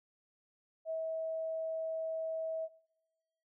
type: tone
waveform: sine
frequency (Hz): 645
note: E5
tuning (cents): -38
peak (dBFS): -34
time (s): 0.85-2.69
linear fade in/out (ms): 50
effects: noise-tail reverb RT60 1.0 s tail -22 dB re dry